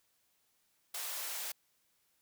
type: high-pass noise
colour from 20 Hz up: white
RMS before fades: -40 dBFS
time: 0.94-1.52 s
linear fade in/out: 5 ms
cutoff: 480 Hz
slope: 24 dB/octave
effects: white hiss -75 dBFS RMS until 2.21 s